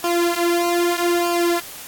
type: tone with flanger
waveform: sawtooth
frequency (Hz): 346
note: F4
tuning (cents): -16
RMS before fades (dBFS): -19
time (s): 0.04-1.6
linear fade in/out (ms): 2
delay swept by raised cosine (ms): 0.5 to 5.2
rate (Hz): 0.8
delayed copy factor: -0.85
effects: white hiss -36 dBFS RMS until 1.87 s + AAC 64 kbps